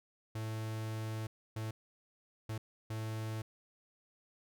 45% pulse tone bursts at uneven times, 110 Hz, A2, in tune, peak -37 dBFS, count 4, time 0.35-1.27 / 1.56-1.71 / 2.49-2.58 / 2.9-3.42 s, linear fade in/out 5 ms, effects none

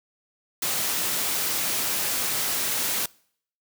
white noise, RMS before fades -26 dBFS, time 0.62-3.06 s, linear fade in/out 5 ms, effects noise-tail reverb RT60 0.6 s tail -24 dB re dry + high-pass 100 Hz 12 dB/octave

